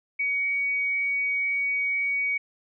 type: tone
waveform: sine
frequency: 2251 Hz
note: C#7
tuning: 26 cents sharp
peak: -23 dBFS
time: 0.19-2.38 s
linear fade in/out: 10 ms
effects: none